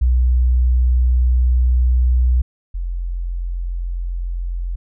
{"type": "tone pair in turn", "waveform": "sine", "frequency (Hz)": [61.74, 43.66], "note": ["B1", "F1"], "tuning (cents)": [0, 0], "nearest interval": "tritone", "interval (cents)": 600, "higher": "first", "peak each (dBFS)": [-11, -20], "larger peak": "first", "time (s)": [[0.01, 2.42], [2.74, 4.76]], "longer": "first", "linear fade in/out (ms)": 10, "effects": []}